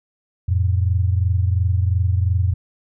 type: tone pair together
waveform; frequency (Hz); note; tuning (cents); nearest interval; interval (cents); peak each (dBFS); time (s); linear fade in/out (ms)
sine; 87.94 / 110.8; F2 / A2; +13 / +13; major third; 400; -16 / -21; 0.48-2.54; 10
effects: none